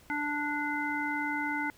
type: harmonic tone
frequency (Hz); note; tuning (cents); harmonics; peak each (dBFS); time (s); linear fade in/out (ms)
293.9; D4; +1; 1 / 3 / 5 / 7; -35 / -35 / -35 / -35; 0.1-1.7; 0
effects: pink hiss -59 dBFS RMS until 1.77 s